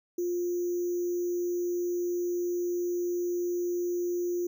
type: tone with sample-and-hold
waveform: sine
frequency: 351.5 Hz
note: F4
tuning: 11 cents sharp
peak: -27 dBFS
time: 0.18-4.47 s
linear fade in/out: 5 ms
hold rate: 6300 Hz
effects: none